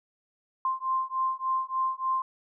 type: beating tone pair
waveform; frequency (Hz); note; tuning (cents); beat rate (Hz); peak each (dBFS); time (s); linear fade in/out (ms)
sine; 1046.5 / 1049.9; C6 / C6; 0 / +6; 3.4; -29; 0.65-2.22; 2
effects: none